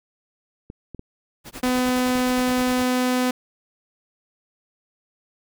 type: clicks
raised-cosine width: 3 ms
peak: -23 dBFS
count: 5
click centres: 0.701 / 0.947 / 0.994 / 1.889 / 2.155 s
type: noise with tremolo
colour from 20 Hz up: pink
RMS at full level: -34 dBFS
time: 1.44-2.87 s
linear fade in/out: 50 ms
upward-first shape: sine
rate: 9.7 Hz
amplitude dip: 100%
type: tone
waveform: sawtooth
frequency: 251.8 Hz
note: B3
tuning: 34 cents sharp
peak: -15 dBFS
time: 1.63-3.31 s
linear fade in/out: 5 ms
effects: none